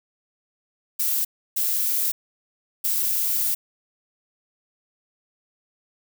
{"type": "noise bursts at uneven times", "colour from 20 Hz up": "violet", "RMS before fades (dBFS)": -23, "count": 3, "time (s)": [[0.99, 1.25], [1.56, 2.12], [2.84, 3.55]], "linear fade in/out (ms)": 10, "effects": []}